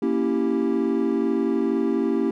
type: chord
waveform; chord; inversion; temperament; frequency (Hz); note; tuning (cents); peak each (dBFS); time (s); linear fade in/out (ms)
triangle; A# diminished seventh; none; equal; 233.1 / 277.2 / 329.6 / 392; A#3 / C#4 / E4 / G4; 0 / 0 / 0 / 0; -23; 0.02-2.31; 5
effects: tanh soft clip ceiling -9 dBFS